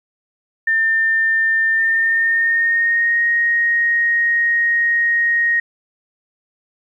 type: tone with pitch glide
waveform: sine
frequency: 1800 to 1871 Hz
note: A6 to A#6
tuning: +39 to +6 cents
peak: -13 dBFS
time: 0.67-5.6 s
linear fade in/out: 5 ms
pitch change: +67 cents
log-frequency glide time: 1.72-3.24 s
effects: 9-bit